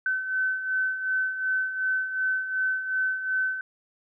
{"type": "beating tone pair", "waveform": "sine", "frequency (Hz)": [1522, 1524.7], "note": ["F#6", "G6"], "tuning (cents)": [48, -48], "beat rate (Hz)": 2.7, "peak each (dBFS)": [-32, -25], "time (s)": [0.06, 3.61], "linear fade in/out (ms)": 2, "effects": []}